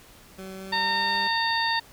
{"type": "tone with pitch glide", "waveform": "20% pulse", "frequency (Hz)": [190, 197.5], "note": ["F#3", "G3"], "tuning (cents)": [46, 13], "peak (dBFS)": -32, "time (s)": [0.38, 1.28], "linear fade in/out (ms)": 10, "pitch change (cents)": 67, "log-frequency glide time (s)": [0.55, 1.1]}
{"type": "harmonic tone", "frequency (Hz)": 915, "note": "A#5", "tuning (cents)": -32, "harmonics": [1, 2, 3, 4, 5], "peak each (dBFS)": [-26, -27, -36, -31, -30], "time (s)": [0.72, 1.8], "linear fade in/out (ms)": 10}
{"effects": ["pink hiss -51 dBFS RMS until 1.92 s"]}